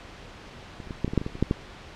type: clicks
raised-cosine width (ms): 3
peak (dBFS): -25 / -29 / -21 / -11 / -17 / -17 / -7 / -19 / -17 / -24 / -8 / -9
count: 12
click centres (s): 0.802 / 0.873 / 0.908 / 1.046 / 1.079 / 1.135 / 1.177 / 1.215 / 1.264 / 1.354 / 1.426 / 1.511
effects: pink hiss -44 dBFS RMS until 1.95 s + low-pass 4000 Hz 12 dB/octave